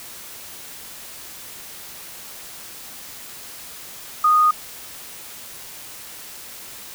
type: tone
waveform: sine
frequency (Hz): 1235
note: D#6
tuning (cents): -13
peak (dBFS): -12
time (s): 4.24-4.51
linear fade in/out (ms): 5
effects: white hiss -38 dBFS RMS until 6.94 s